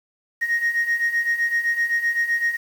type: beating tone pair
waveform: sine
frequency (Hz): 1864.7 / 1872.5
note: A#6 / A#6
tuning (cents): 0 / +7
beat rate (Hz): 7.8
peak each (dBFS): -23 / -19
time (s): 0.41-2.57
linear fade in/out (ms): 20
effects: tanh soft clip ceiling -15 dBFS + 7-bit